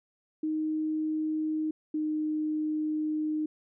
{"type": "tone pair in turn", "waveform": "sine", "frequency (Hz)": [311.2, 307.6], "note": ["D#4", "D#4"], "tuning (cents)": [0, -20], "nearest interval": "unison", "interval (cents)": 20, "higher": "first", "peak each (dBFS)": -27, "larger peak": "neither", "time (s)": [[0.43, 1.71], [1.94, 3.46]], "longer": "second", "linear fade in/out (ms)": 5, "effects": []}